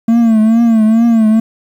triangle tone with vibrato, 225.3 Hz, A3, 41 cents sharp, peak -4 dBFS, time 0.08-1.4 s, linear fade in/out 5 ms, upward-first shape triangle, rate 2.3 Hz, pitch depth 86 cents each way, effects 7-bit

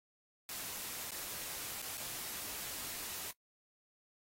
white noise with dropouts, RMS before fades -43 dBFS, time 0.49-3.31 s, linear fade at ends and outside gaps 1 ms, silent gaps 1.108-1.117 / 1.818-1.824 / 1.973-1.977 s, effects noise-tail reverb RT60 0.1 s tail -20 dB re dry + AAC 48 kbps

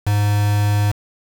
triangle tone with quantisation, 103.3 Hz, G#2, 9 cents flat, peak -12 dBFS, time 0.06-0.92 s, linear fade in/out 10 ms, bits 4, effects none

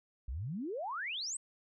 sine exponential sweep, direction up, 54.1 to 8560 Hz, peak -36 dBFS, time 0.28-1.37 s, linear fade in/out 5 ms, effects none

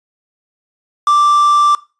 triangle tone with quantisation, 1174.7 Hz, D6, in tune, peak -6 dBFS, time 1.07-1.75 s, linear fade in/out 2 ms, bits 4, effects noise-tail reverb RT60 0.3 s tail -19 dB re dry + resampled to 22050 Hz

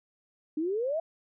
sine exponential sweep, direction up, 297 to 675 Hz, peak -27 dBFS, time 0.57-1 s, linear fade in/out 5 ms, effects none

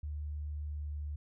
sine tone with pitch glide, 74.4 to 73.93 Hz, D2 to D2, +23 to +12 cents, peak -36 dBFS, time 0.03-1.16 s, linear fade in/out 5 ms, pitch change -11 cents, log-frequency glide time 0.65-0.93 s, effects none

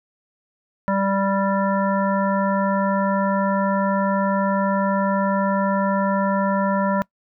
harmonic tone, 196 Hz, G3, in tune, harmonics 1 / 3 / 5 / 7 / 9, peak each -21 / -23 / -24 / -29 / -32 dBFS, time 0.88-7.02 s, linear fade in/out 0 ms, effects noise-tail reverb RT60 0.1 s tail -23 dB re dry

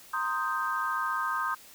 sine chord, C minor seventh, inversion third, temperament equal, 932.3 / 1046.5 / 1244.5 / 1568 Hz, Bb5 / C6 / Eb6 / G6, 0 / 0 / 0 / 0 cents, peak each -37 / -33 / -31 / -33 dBFS, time 0.13-1.55 s, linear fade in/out 10 ms, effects white hiss -52 dBFS RMS until 1.74 s

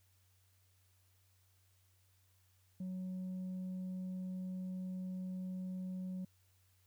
sine tone with tanh clipping, 185 Hz, F#3, in tune, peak -40 dBFS, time 2.8-6.25 s, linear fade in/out 5 ms, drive 2 dB, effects added 93 Hz sine -70 dBFS peak until 6.86 s + white hiss -75 dBFS RMS until 6.86 s

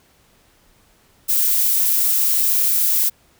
violet noise, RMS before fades -17 dBFS, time 1.28-3.1 s, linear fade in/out 20 ms, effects pink hiss -56 dBFS RMS until 3.39 s

